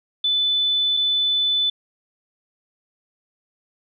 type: tone pair in turn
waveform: sine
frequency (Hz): 3500 / 3500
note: A7 / A7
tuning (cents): -10 / -10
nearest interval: unison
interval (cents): 0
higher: neither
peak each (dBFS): -17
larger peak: neither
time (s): 0.24-0.97 / 0.97-1.7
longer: neither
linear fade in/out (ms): 5
effects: none